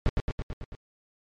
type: noise with echo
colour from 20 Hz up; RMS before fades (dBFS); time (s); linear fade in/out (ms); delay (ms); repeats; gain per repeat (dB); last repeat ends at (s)
brown; -21; 0.06-0.09; 0; 110; 6; -3; 0.75
effects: low-pass 4000 Hz 12 dB/octave + MP3 64 kbps